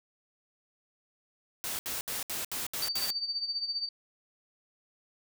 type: noise bursts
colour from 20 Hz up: white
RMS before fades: -35 dBFS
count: 7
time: 1.64-3.104 s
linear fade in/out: 0 ms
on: 150 ms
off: 69 ms
type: tone with tremolo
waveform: sine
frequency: 4605 Hz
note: D8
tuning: 35 cents flat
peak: -28 dBFS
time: 2.82-3.89 s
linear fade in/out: 5 ms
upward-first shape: sine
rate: 15 Hz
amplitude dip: 70%
effects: none